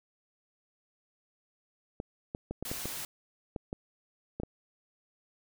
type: clicks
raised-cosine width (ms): 2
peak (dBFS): -22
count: 10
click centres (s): 2.001 / 2.349 / 2.51 / 2.626 / 2.715 / 2.856 / 3.562 / 3.729 / 4.4 / 4.434
type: noise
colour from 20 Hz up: white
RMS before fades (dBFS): -39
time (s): 2.65-3.05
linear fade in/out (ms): 2
effects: none